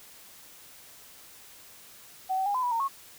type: tone with pitch steps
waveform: sine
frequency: 755 / 764 / 813 / 1015 / 978 / 917 / 1095 Hz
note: F#5 / G5 / G#5 / B5 / B5 / A#5 / C#6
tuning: +35 / -45 / -37 / +47 / -17 / -29 / -22 cents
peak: -25 dBFS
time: 2.29-2.885 s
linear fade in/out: 20 ms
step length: 85 ms
effects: white hiss -51 dBFS RMS until 3.18 s